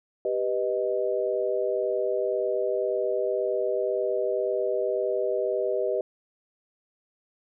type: chord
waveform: sine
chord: G augmented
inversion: none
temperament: equal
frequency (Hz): 392 / 493.9 / 622.3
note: G4 / B4 / D#5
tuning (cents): 0 / 0 / 0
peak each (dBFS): -28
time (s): 0.25-6.01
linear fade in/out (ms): 2
effects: none